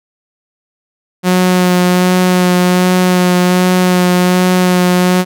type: tone with vibrato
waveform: sawtooth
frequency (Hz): 181.2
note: F#3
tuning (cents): -36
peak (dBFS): -4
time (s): 1.23-5.25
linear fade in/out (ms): 50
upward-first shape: sine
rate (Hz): 1.3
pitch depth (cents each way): 15
effects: none